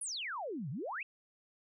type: exponential two-way sweep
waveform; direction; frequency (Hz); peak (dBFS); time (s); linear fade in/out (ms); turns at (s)
sine; down then up; 10870 to 120 to 2783; -37; 0.01-1.03; 5; 0.7
effects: none